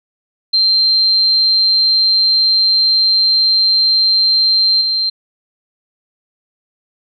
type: tone with level steps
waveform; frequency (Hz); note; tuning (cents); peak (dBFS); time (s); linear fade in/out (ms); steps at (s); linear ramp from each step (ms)
sine; 4149; C8; -15; -9 / -13; 0.53-5.1; 10; 4.81; 5
effects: none